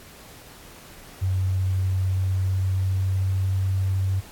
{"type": "tone with pitch glide", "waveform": "sine", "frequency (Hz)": [93.9, 95.27], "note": ["F#2", "G2"], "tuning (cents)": [26, -49], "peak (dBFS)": -20, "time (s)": [1.21, 4.21], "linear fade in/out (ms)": 20, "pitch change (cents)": 25, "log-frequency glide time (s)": [2.03, 3.64], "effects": ["pink hiss -46 dBFS RMS until 4.31 s", "AAC 64 kbps"]}